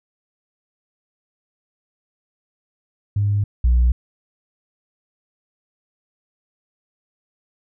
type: tone pair in turn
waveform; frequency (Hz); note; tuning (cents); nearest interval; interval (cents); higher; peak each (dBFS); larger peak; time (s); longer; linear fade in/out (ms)
sine; 102.2 / 60.52; G#2 / B1; -27 / -34; major sixth; 907; first; -15 / -10; second; 3.16-3.44 / 3.64-3.92; neither; 5
effects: tanh soft clip ceiling -10 dBFS